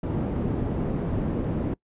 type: low-pass noise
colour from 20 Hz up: white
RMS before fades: -27 dBFS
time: 0.03-1.74 s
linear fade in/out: 5 ms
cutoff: 270 Hz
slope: 12 dB/octave
effects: noise-tail reverb RT60 0.1 s tail -23 dB re dry + resampled to 8000 Hz